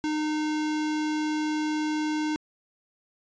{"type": "tone", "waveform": "square", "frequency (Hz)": 306, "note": "D#4", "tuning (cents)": -29, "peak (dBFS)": -26, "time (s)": [0.04, 2.36], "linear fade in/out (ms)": 0, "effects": ["resampled to 16000 Hz"]}